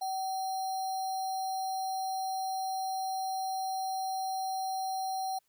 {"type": "tone with sample-and-hold", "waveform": "sine", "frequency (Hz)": 760, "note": "F#5", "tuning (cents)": 46, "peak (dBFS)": -31, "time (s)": [0.01, 5.39], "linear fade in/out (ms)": 10, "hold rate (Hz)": 4900, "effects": ["white hiss -75 dBFS RMS until 5.48 s"]}